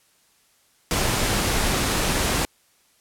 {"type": "noise", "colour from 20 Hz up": "pink", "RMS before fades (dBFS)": -22, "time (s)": [0.91, 2.45], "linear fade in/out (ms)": 0, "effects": ["white hiss -61 dBFS RMS until 3 s", "low-pass 12000 Hz 12 dB/octave"]}